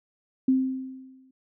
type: tone with exponential decay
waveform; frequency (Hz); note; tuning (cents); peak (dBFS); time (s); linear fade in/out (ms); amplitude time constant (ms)
sine; 261.6; C4; 0; -16; 0.48-1.31; 5; 180
effects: none